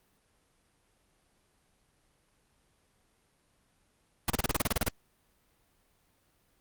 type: noise bursts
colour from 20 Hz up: pink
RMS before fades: -27 dBFS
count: 12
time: 4.28-4.884 s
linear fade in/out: 2 ms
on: 21 ms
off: 32 ms
effects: pink hiss -70 dBFS RMS until 6.6 s + Opus 32 kbps